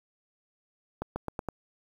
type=accelerating click train; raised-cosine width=1 ms; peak=-18 dBFS; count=5; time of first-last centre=1.02-1.487 s; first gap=140 ms; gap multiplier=0.88; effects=8-bit